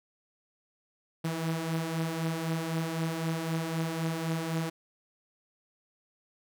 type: beating tone pair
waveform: sawtooth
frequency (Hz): 160 / 163.9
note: D#3 / E3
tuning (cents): +49 / -10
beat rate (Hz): 3.9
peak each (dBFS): -32 / -27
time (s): 1.24-4.7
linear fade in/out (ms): 10
effects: none